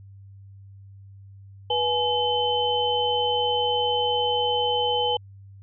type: tone cluster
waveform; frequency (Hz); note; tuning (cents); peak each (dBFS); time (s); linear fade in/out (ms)
sine; 487.8 / 845 / 3060; B4 / G#5 / G7; -21 / +30 / -42; -25; 1.7-5.17; 5
effects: added 98 Hz sine -43 dBFS peak until 5.62 s